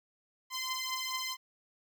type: beating tone pair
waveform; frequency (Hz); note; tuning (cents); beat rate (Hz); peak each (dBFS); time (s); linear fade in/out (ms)
10% pulse; 1032 / 1036.6; C6 / C6; -24 / -16; 4.6; -28 / -29; 0.5-1.37; 50
effects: none